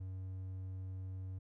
triangle tone, 93.9 Hz, F#2, 26 cents sharp, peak -39 dBFS, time 0-1.39 s, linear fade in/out 10 ms, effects none

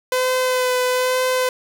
sawtooth tone with vibrato, 507 Hz, B4, 45 cents sharp, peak -13 dBFS, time 0.12-1.49 s, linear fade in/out 2 ms, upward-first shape sine, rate 1.1 Hz, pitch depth 17 cents each way, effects none

